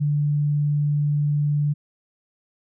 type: tone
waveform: sine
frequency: 146.83 Hz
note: D3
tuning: in tune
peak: -18 dBFS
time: 0-1.74 s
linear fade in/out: 20 ms
effects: none